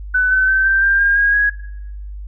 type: tone with pitch steps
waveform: sine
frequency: 1500 / 1521.8 / 1544 / 1566.4 / 1589.2 / 1612.3 / 1635.8 / 1659.6 Hz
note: F#6 / F#6 / G6 / G6 / G6 / G6 / G#6 / G#6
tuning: +23 / +48 / -27 / -2 / +23 / +48 / -27 / -2 cents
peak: -11 dBFS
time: 0.14-1.5 s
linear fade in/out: 10 ms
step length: 170 ms
effects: noise-tail reverb RT60 0.8 s tail -18 dB re dry + added 50 Hz sine -27 dBFS peak until 2.27 s